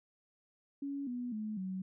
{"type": "tone with pitch steps", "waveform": "sine", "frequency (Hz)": [280, 245.2, 214.7, 187.96], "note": ["C#4", "B3", "A3", "F#3"], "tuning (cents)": [18, -12, -42, 28], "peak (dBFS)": -36, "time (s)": [0.82, 1.82], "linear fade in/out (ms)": 5, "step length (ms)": 250, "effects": []}